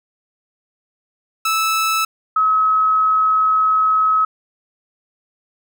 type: tone pair in turn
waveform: sawtooth / sine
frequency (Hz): 1310 / 1281.6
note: E6 / E6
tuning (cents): -11 / -49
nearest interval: unison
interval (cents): 38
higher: first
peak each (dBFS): -12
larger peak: neither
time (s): 1.45-2.05 / 2.36-4.25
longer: second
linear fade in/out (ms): 5
effects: none